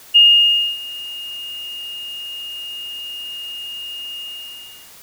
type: tone with ADSR envelope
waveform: sine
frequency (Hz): 2842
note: F7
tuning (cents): +30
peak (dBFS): -5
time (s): 0.14-4.92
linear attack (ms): 21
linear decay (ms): 610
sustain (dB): -22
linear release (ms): 720
effects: white hiss -43 dBFS RMS until 5.02 s